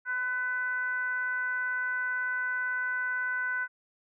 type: tone with frequency modulation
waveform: sine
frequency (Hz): 1503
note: F#6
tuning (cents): +27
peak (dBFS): -28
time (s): 0.05-3.68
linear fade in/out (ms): 50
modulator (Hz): 489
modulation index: 0.49
effects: none